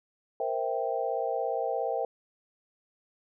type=chord; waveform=sine; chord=C dominant seventh; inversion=third; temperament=equal; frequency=466.2 / 523.3 / 659.3 / 784 Hz; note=Bb4 / C5 / E5 / G5; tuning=0 / 0 / 0 / 0 cents; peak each=-33 dBFS; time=0.4-2.05 s; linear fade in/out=2 ms; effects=none